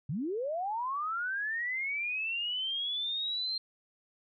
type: linear sweep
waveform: sine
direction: up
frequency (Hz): 121.2 to 4186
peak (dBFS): -31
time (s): 0.09-3.58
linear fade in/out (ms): 5
effects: none